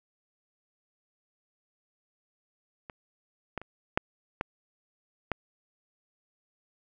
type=clicks; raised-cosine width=0.5 ms; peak=-26 / -18 / -28 / -8 / -14 / -13 dBFS; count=6; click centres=2.898 / 3.577 / 3.616 / 3.975 / 4.411 / 5.317 s; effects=none